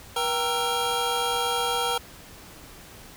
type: tone cluster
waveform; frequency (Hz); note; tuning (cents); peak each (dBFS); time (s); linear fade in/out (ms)
square; 479.6 / 783 / 933 / 1344 / 3245; A#4 / G5 / A#5 / E6 / G#7; +49 / -2 / +1 / +33 / -41; -31; 0.16-1.98; 5
effects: pink hiss -46 dBFS RMS until 3.16 s

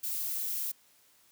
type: noise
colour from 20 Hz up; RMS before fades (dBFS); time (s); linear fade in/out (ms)
violet; -34; 0.03-0.72; 10
effects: white hiss -64 dBFS RMS until 1.31 s + high-pass 80 Hz 12 dB/octave

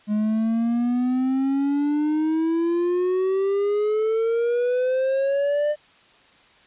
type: exponential sweep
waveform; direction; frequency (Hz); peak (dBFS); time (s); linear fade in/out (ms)
triangle; up; 208.3 to 602; -17; 0.07-5.76; 50
effects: white hiss -54 dBFS RMS until 6.66 s + resampled to 8000 Hz

